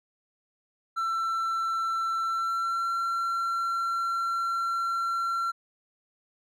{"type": "tone with pitch glide", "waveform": "triangle", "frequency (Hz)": [1341, 1361.3], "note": ["E6", "F6"], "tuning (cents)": [29, -45], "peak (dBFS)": -24, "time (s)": [0.96, 5.52], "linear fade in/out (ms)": 20, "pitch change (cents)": 26, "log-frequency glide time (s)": [2.23, 2.91], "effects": []}